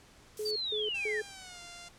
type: noise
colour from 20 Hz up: violet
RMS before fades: -40 dBFS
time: 0.37-0.51 s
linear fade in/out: 2 ms
type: tone bursts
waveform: sine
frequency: 425.6 Hz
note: G#4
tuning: 42 cents sharp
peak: -33 dBFS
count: 3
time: 0.39-1.22 s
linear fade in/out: 5 ms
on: 170 ms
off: 160 ms
type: linear sweep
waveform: sine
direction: down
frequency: 4717 to 1700 Hz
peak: -32 dBFS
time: 0.45-1.21 s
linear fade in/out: 10 ms
type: tone with pitch glide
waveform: 5% pulse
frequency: 800 to 696.4 Hz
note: G5 to F5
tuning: +35 to -5 cents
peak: -34 dBFS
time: 0.94-1.89 s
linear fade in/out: 10 ms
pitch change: -240 cents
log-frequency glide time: 1.26-1.6 s
effects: pink hiss -58 dBFS RMS until 1.98 s + low-pass 9000 Hz 12 dB/octave